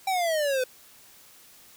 square exponential sweep, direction down, 784 to 499.7 Hz, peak -24 dBFS, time 0.07-0.64 s, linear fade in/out 5 ms, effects white hiss -53 dBFS RMS until 1.76 s

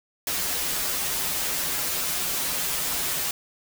white noise with comb filter, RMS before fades -27 dBFS, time 0.27-3.31 s, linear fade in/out 2 ms, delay 9.2 ms, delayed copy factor -0.85, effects none

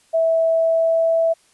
sine tone with pitch glide, 654 to 658.2 Hz, E5 to E5, -14 to -3 cents, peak -14 dBFS, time 0.13-1.34 s, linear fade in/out 20 ms, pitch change +11 cents, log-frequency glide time 0.47-1.2 s, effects white hiss -57 dBFS RMS until 1.53 s + resampled to 24000 Hz

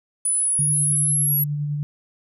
sine linear sweep, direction up, 9900 to 11450 Hz, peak -18 dBFS, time 0.25-1.44 s, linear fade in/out 5 ms
sine tone with tremolo, 146.83 Hz, D3, in tune, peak -21 dBFS, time 0.59-1.83 s, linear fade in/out 0 ms, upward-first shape sine, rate 9.9 Hz, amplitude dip 25%
effects none

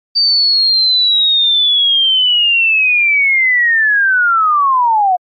sine linear sweep, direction down, 4641 to 706 Hz, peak -8 dBFS, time 0.15-5.17 s, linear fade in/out 20 ms, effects MP3 32 kbps

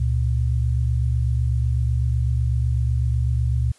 sine tone pair together, 70.4 / 118.4 Hz, C#2 / A#2, +27 / +27 cents, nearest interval major sixth, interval 900 cents, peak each -20 / -21 dBFS, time 0-3.72 s, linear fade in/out 5 ms, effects white hiss -55 dBFS RMS until 3.78 s + resampled to 24000 Hz

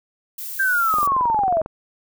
violet noise, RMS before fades -31 dBFS, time 0.38-1.07 s, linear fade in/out 5 ms
sine linear sweep, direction down, 1596 to 615 Hz, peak -16 dBFS, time 0.59-1.62 s, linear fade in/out 10 ms
click train, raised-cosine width 1 ms, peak -16 dBFS, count 17, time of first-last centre 0.94-1.661 s, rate 22.2 Hz
effects none

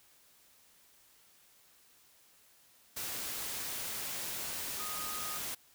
sine tone in noise, 1244.5 Hz, D#6, in tune, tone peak -43 dBFS, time 4.79-5.38 s, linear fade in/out 10 ms, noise white, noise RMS -39 dBFS, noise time 2.96-5.55 s, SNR -7 dB, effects white hiss -64 dBFS RMS until 5.74 s

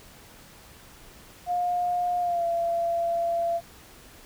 sine tone with pitch glide, 711 to 680.1 Hz, F5 to F5, +31 to -46 cents, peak -23 dBFS, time 1.46-3.61 s, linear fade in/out 50 ms, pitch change -77 cents, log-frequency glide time 2.2-2.45 s, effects pink hiss -50 dBFS RMS until 4.25 s

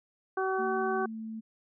harmonic tone, 379.7 Hz, F#4, 45 cents sharp, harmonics 1 / 2 / 3 / 4, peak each -30 / -33 / -35 / -36 dBFS, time 0.37-1.06 s, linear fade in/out 5 ms
sine tone with pitch glide, 227.2 to 221.5 Hz, A#3 to A3, -44 to +12 cents, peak -36 dBFS, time 0.58-1.41 s, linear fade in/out 20 ms, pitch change -44 cents, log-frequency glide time 0.74-1.18 s
effects none

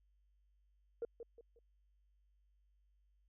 sine tone with echo, 466.2 Hz, A#4, in tune, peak -36 dBFS, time 1.02-1.05 s, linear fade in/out 2 ms, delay 180 ms, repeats 3, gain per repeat -9 dB, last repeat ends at 1.59 s, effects tanh soft clip ceiling -33 dBFS + added 50 Hz sine -70 dBFS peak until 3.28 s

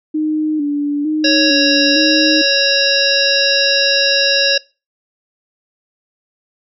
sine tone with vibrato, 299 Hz, D4, 31 cents sharp, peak -14 dBFS, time 0.14-2.42 s, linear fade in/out 10 ms, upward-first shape square, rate 1.1 Hz, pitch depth 53 cents each way
harmonic tone, 554.4 Hz, C#5, in tune, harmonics 1 / 3 / 5 / 7 / 9 / 10, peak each -18 / -18 / -18 / -18 / -18 / -18 dBFS, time 1.24-4.58 s, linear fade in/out 5 ms
effects noise-tail reverb RT60 0.3 s tail -23 dB re dry

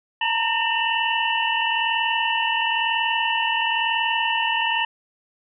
sine tone cluster, 898 / 939 / 1819 / 2697 / 2942 Hz, A5 / A#5 / A#6 / E7 / F#7, +35 / +12 / -43 / +39 / -11 cents, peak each -26 dBFS, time 0.21-4.85 s, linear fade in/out 5 ms, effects none

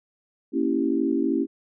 sine chord, A# diminished seventh, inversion none, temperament equal, 233.1 / 277.2 / 329.6 / 392 Hz, A#3 / C#4 / E4 / G4, 0 / 0 / 0 / 0 cents, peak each -28 / -24 / -25 / -29 dBFS, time 0.52-1.47 s, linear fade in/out 50 ms, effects none

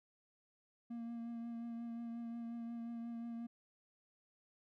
triangle tone with vibrato, 233.1 Hz, A#3, in tune, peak -40 dBFS, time 0.9-3.47 s, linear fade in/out 10 ms, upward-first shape triangle, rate 5.6 Hz, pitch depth 22 cents each way, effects none

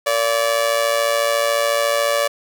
sawtooth tone with amplitude modulation, 576 Hz, D5, 34 cents flat, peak -9 dBFS, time 0.06-2.28 s, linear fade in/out 10 ms, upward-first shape sine, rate 114 Hz, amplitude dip 70%, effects none

